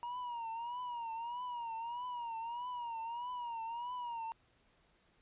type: tone with vibrato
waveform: triangle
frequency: 947 Hz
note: A#5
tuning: 27 cents sharp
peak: -37 dBFS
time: 0.03-4.32 s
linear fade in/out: 0 ms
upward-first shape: triangle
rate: 1.6 Hz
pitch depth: 100 cents each way
effects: pink hiss -71 dBFS RMS until 5.21 s + resampled to 8000 Hz